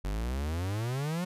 45% pulse exponential sweep, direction up, 46.42 to 185 Hz, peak -30 dBFS, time 0.04-1.25 s, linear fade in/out 10 ms, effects resampled to 32000 Hz

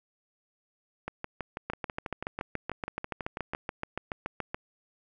two click trains, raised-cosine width 0.5 ms, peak -17 / -19 dBFS, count 21 / 16, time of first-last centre 1.7-4.545 / 1.08-3.535 s, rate 7.03 / 6.11 Hz, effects none

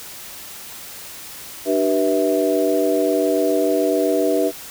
sine tone cluster, 298.5 / 385.7 / 487 / 652 Hz, D4 / G4 / B4 / E5, +28 / -28 / -24 / -19 cents, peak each -21 dBFS, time 1.65-4.52 s, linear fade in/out 50 ms, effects white hiss -36 dBFS RMS until 4.7 s

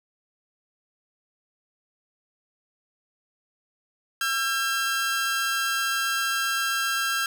sawtooth tone pair together, 1346.2 / 1606 Hz, E6 / G6, +36 / +41 cents, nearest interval minor third, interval 305 cents, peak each -24 / -22 dBFS, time 4.21-7.26 s, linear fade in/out 2 ms, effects none

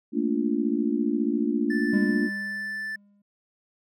sine chord, Bb major seventh, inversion third, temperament just, 218.5 / 233.1 / 291.4 / 349.6 Hz, A3 / Bb3 / D4 / F4, -12 / 0 / -13 / +2 cents, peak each -29 / -27 / -26 / -30 dBFS, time 0.12-2.3 s, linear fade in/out 50 ms
triangle tone, 1760 Hz, A6, in tune, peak -28 dBFS, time 1.7-2.96 s, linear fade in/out 5 ms
triangle tone with exponential decay, 202.8 Hz, G#3, 41 cents flat, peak -19 dBFS, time 1.93-3.22 s, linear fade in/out 5 ms, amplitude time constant 280 ms
effects none

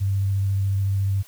sine tone with vibrato, 98 Hz, G2, in tune, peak -19 dBFS, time 0-1.23 s, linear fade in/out 20 ms, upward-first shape triangle, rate 14 Hz, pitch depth 17 cents each way, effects white hiss -50 dBFS RMS until 1.27 s

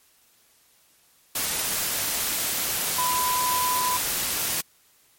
sine tone in noise, 1000 Hz, B5, 21 cents sharp, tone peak -23 dBFS, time 2.98-3.97 s, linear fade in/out 5 ms, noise white, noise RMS -26 dBFS, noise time 1.35-4.61 s, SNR 0 dB, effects white hiss -60 dBFS RMS until 5.18 s + MP3 64 kbps

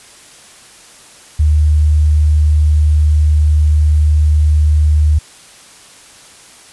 sine tone, 75.8 Hz, D#2, 45 cents flat, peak -7 dBFS, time 1.39-5.19 s, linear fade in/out 10 ms, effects white hiss -40 dBFS RMS until 6.72 s + resampled to 24000 Hz

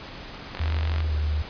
click train, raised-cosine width 0.3 ms, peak -17 dBFS, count 22, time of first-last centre 0.55-1.005 s, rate 46.2 Hz
sine tone with pitch glide, 78.8 to 75.55 Hz, D#2 to D2, +23 to +50 cents, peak -22 dBFS, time 0.6-1.42 s, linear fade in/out 0 ms, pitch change -73 cents, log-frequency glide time 1.03-1.14 s
effects pink hiss -39 dBFS RMS until 1.49 s + resampled to 11025 Hz

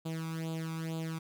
sawtooth tone with flanger, 162.1 Hz, E3, 29 cents flat, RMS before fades -37 dBFS, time 0.05-1.19 s, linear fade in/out 10 ms, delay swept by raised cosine 0.26 to 0.85 ms, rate 2.2 Hz, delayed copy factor +0.8, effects none

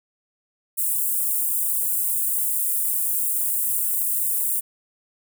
white high-pass noise, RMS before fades -23 dBFS, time 0.77-4.61 s, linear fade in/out 20 ms, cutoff 8300 Hz, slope 48 dB/octave, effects none

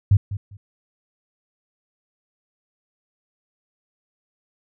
sine tone with echo, 100 Hz, G2, 35 cents sharp, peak -10 dBFS, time 0.11-0.17 s, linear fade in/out 5 ms, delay 200 ms, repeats 2, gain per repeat -14 dB, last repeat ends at 0.57 s, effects none

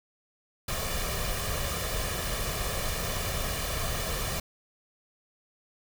pink noise with comb filter, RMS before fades -31 dBFS, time 0.68-4.4 s, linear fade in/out 5 ms, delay 1.7 ms, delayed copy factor +0.6, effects none

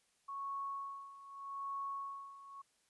sine tone with tremolo, 1106 Hz, C#6, 4 cents flat, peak -38 dBFS, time 0.28-2.62 s, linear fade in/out 10 ms, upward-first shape sine, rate 0.82 Hz, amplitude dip 80%, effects white hiss -75 dBFS RMS until 2.89 s + resampled to 24000 Hz

